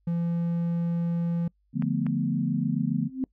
triangle tone, 170 Hz, F3, 46 cents flat, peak -22 dBFS, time 0.07-1.48 s, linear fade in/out 5 ms
sine chord, B half-diminished seventh, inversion first, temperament equal, 146.83 / 174.61 / 220 / 246.9 Hz, D3 / F3 / A3 / B3, 0 / 0 / 0 / 0 cents, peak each -29 dBFS, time 1.73-3.1 s, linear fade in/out 50 ms
clicks, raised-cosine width 0.5 ms, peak -25 dBFS, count 2, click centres 1.823 / 2.066 s
sine tone with exponential growth, 261.6 Hz, C4, in tune, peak -21 dBFS, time 3.01-3.24 s, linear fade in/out 1 ms, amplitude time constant 50 ms
effects noise-tail reverb RT60 0.1 s tail -26 dB re dry + added 50 Hz sine -66 dBFS peak until 3.32 s

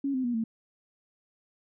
sine tone with pitch steps, 277.2 / 258.6 / 241.3 / 225.2 Hz, C#4 / C4 / B3 / A3, 0 / -20 / -40 / +40 cents, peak -26 dBFS, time 0.04-0.44 s, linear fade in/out 5 ms, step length 100 ms, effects none

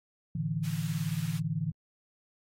sine chord, A suspended fourth, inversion none, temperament equal with one note detuned, 110.38 / 146.83 / 164.81 Hz, A2 / D3 / E3, +6 / 0 / 0 cents, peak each -37 / -33 / -32 dBFS, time 0.35-1.72 s, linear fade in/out 5 ms
pink high-pass noise, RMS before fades -47 dBFS, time 0.63-1.4 s, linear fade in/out 20 ms, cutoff 1600 Hz, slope 12 dB/octave
effects AAC 48 kbps

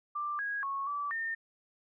sine tone with pitch steps, 1181 / 1649 / 1101 / 1156 / 1817 Hz, D6 / G#6 / C#6 / D6 / A#6, +9 / -13 / -12 / -28 / -45 cents, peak -32 dBFS, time 0.15-1.35 s, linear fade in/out 10 ms, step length 240 ms, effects none

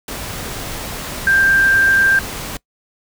sine tone in noise, 1582 Hz, G6, 15 cents sharp, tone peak -10 dBFS, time 1.27-2.19 s, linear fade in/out 2 ms, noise pink, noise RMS -27 dBFS, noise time 0.08-2.57 s, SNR +14 dB, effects noise-tail reverb RT60 0.1 s tail -22 dB re dry

